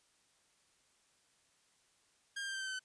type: tone with pitch steps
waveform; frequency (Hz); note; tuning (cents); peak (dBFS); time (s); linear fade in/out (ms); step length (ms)
sawtooth; 1612 / 1596.2 / 1580.7 / 1565.2 / 1549.9 / 1534.8 / 1519.8; G6 / G6 / G6 / G6 / G6 / G6 / F#6; +48 / +31 / +14 / -3 / -20 / -37 / +46; -35; 2.36-2.794; 10; 62
effects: white hiss -72 dBFS RMS until 2.84 s + resampled to 22050 Hz